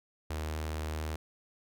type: tone with notch filter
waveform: sawtooth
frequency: 77.78 Hz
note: D#2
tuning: in tune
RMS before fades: -36 dBFS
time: 0.3-1.16 s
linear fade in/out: 5 ms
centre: 180 Hz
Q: 1.2
effects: none